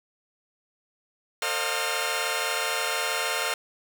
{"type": "tone cluster", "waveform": "10% pulse", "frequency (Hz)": [452.2, 530, 614, 713, 1393], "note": ["A4", "C5", "D#5", "F5", "F6"], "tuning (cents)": [47, 22, -23, 36, -5], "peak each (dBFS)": -24, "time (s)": [1.42, 3.54], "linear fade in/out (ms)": 2, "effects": []}